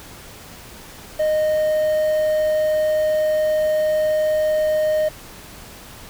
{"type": "tone with quantisation", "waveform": "triangle", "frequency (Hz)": 617, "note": "D#5", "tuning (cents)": -15, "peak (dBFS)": -14, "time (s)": [1.19, 5.09], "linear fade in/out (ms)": 10, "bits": 7, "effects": ["pink hiss -40 dBFS RMS until 6.09 s"]}